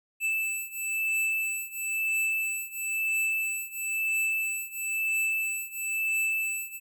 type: beating tone pair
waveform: square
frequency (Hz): 2637 / 2638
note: E7 / E7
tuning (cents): 0 / +1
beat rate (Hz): 1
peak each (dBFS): -30 / -32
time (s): 0.2-6.8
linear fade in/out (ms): 50
effects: none